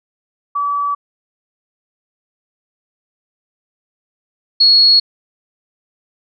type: tone pair in turn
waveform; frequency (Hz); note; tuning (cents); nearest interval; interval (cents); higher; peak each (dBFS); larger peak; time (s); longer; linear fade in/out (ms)
sine; 1148 / 4334; D6 / C#8; -40 / -40; octave + major seventh; 2300; second; -15 / -6; second; 0.55-0.95 / 4.6-5; neither; 10
effects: none